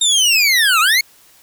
25% pulse linear two-way sweep, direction down then up, 3700 to 1218 to 2224 Hz, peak -7 dBFS, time 0.01-1.01 s, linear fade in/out 5 ms, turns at 0.8 s, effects white hiss -49 dBFS RMS until 1.42 s

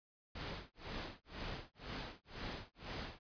pink noise with tremolo, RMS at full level -43 dBFS, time 0.35-3.19 s, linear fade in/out 5 ms, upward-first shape sine, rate 2 Hz, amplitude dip 100%, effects resampled to 11025 Hz

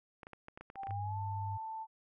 clicks, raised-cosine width 0.5 ms, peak -33 dBFS, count 11, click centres 0.232 / 0.269 / 0.333 / 0.484 / 0.575 / 0.61 / 0.701 / 0.757 / 0.834 / 0.87 / 0.908 s
sine tone with pitch glide, 784 to 885.1 Hz, G5 to A5, 0 to +10 cents, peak -39 dBFS, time 0.75-1.87 s, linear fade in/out 50 ms, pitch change +210 cents, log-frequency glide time 0.9-1.19 s
sine tone, 100.3 Hz, G2, 40 cents sharp, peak -37 dBFS, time 0.88-1.58 s, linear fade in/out 20 ms
effects none

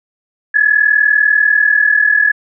sine tone pair together, 1678 / 1718.2 Hz, G#6 / A6, +17 / -42 cents, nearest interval unison, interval 41 cents, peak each -11 dBFS, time 0.54-2.32 s, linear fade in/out 10 ms, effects none

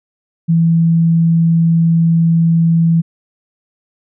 sine tone, 165.7 Hz, E3, 9 cents sharp, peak -8 dBFS, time 0.48-3.02 s, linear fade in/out 20 ms, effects none

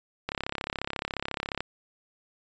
click train, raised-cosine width 0.3 ms, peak -14 dBFS, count 46, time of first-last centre 0.29-1.606 s, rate 34.2 Hz, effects resampled to 16000 Hz

